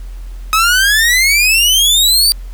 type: exponential sweep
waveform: sawtooth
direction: up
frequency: 1266 to 4699 Hz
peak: -5 dBFS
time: 0.53-2.32 s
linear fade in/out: 0 ms
effects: added 43 Hz sine -24 dBFS peak until 2.53 s + pink hiss -46 dBFS RMS until 2.53 s